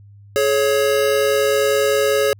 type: tone pair together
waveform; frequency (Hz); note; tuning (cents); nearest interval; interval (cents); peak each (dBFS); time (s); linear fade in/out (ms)
square; 423 / 553.1; G#4 / C#5; +32 / -4; perfect fourth; 464; -18; 0.36-2.33; 0
effects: added 101 Hz sine -41 dBFS peak until 2.39 s